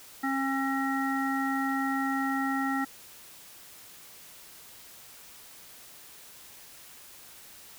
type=harmonic tone; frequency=270 Hz; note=C#4; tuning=45 cents flat; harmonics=1 / 3 / 5 / 7; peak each=-29 / -33 / -34 / -34 dBFS; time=0.23-2.85 s; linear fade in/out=10 ms; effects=white hiss -50 dBFS RMS until 7.78 s